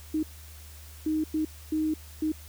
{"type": "tone bursts at uneven times", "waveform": "sine", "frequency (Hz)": 311.1, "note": "D#4", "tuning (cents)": 0, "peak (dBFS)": -24, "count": 5, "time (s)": [[0.14, 0.23], [1.06, 1.24], [1.34, 1.45], [1.72, 1.94], [2.22, 2.32]], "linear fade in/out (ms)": 5, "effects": ["added 76 Hz sine -45 dBFS peak until 2.48 s", "white hiss -51 dBFS RMS until 2.48 s"]}